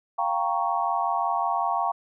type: chord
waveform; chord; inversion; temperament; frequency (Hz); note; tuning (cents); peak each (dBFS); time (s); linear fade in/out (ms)
sine; G half-diminished seventh; third; equal; 698.5 / 784 / 932.3 / 1108.7; F5 / G5 / Bb5 / Db6; 0 / 0 / 0 / 0; -28; 0.18-1.92; 10
effects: none